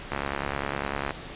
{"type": "click train", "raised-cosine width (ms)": 0.5, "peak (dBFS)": -13, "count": 70, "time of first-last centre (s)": [0.12, 1.107], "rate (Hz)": 69.9, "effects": ["pink hiss -40 dBFS RMS until 1.35 s", "resampled to 8000 Hz"]}